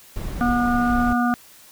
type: noise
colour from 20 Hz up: brown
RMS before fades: -28 dBFS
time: 0.16-1.13 s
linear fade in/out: 2 ms
type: harmonic tone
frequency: 241.9 Hz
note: B3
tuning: 36 cents flat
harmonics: 1 / 3 / 5 / 6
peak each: -19 / -24 / -26 / -27 dBFS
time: 0.41-1.34 s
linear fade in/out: 0 ms
effects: white hiss -48 dBFS RMS until 1.71 s